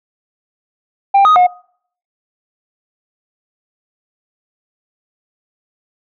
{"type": "tone with pitch steps", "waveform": "sine", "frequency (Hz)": [792, 1250, 722], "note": ["G5", "D#6", "F#5"], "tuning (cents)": [18, 8, -43], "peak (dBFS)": -3, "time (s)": [1.14, 1.47], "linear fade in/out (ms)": 10, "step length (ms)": 110, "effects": ["noise-tail reverb RT60 0.6 s tail -26 dB re dry", "tanh soft clip ceiling -5 dBFS"]}